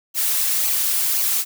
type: noise with flanger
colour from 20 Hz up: blue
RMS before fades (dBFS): -20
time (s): 0.14-1.45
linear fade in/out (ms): 50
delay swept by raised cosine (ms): 0.55 to 5.35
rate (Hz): 1.9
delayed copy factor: -0.6
effects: none